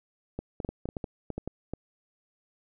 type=clicks; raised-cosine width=2 ms; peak=-20 dBFS; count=12; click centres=0.39 / 0.602 / 0.648 / 0.69 / 0.856 / 0.889 / 0.968 / 1.042 / 1.303 / 1.38 / 1.476 / 1.736 s; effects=none